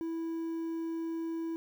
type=tone with quantisation; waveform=triangle; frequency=328.8 Hz; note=E4; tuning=4 cents flat; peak=-31 dBFS; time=0.01-1.56 s; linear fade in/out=0 ms; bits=10; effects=none